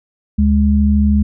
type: tone pair together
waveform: sine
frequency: 73.43 / 207.7 Hz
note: D2 / G#3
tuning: 0 / 0 cents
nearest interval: octave + tritone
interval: 1800 cents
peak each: -12 dBFS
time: 0.38-1.23 s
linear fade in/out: 10 ms
effects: none